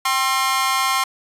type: tone with amplitude modulation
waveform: sawtooth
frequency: 1063 Hz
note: C6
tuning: 27 cents sharp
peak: -9 dBFS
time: 0.05-1.04 s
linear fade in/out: 5 ms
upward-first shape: sine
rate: 281 Hz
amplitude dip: 100%
effects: resampled to 32000 Hz